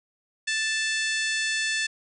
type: harmonic tone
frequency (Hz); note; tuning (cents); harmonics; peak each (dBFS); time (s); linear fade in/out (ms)
880; A5; 0; 2 / 3 / 4 / 5 / 6 / 7 / 8 / 9 / 10; -27 / -31 / -33 / -35 / -37 / -38 / -39 / -40 / -41; 0.47-1.87; 10
effects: none